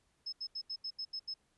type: tone bursts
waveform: sine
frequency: 5190 Hz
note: E8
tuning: 28 cents flat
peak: -37 dBFS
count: 8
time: 0.26-1.341 s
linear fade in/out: 10 ms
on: 66 ms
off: 79 ms
effects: pink hiss -75 dBFS RMS until 1.57 s + resampled to 24000 Hz